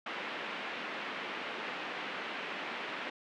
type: band-pass noise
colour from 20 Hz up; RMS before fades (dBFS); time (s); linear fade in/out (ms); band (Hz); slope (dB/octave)
white; -40; 0.06-3.1; 5; 200 to 2800; 24
effects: none